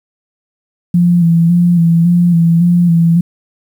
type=tone with vibrato; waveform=sine; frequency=170.8 Hz; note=F3; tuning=38 cents flat; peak=-6 dBFS; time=0.94-3.21 s; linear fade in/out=5 ms; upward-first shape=square; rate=1.8 Hz; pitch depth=37 cents each way; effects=7-bit